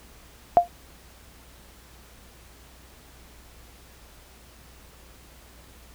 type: tone with exponential decay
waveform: sine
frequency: 698.5 Hz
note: F5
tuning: in tune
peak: -7 dBFS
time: 0.57-0.68 s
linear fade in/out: 0 ms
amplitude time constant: 23 ms
effects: added 60 Hz sine -52 dBFS peak until 5.94 s + pink hiss -52 dBFS RMS until 5.94 s